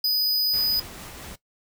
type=tone; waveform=square; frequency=4978 Hz; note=D#8; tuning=in tune; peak=-20 dBFS; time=0.04-0.8 s; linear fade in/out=5 ms
type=noise with tremolo; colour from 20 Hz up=pink; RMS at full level=-39 dBFS; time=0.53-1.36 s; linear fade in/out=10 ms; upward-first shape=triangle; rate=4.5 Hz; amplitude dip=25%
effects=noise-tail reverb RT60 0.1 s tail -17 dB re dry